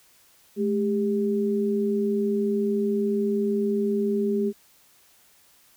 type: tone pair together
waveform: sine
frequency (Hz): 213.3 / 399.5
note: G#3 / G4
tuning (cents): +46 / +33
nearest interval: major seventh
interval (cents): 1087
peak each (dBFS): -24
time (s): 0.56-4.53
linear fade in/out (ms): 50
effects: white hiss -58 dBFS RMS until 5.76 s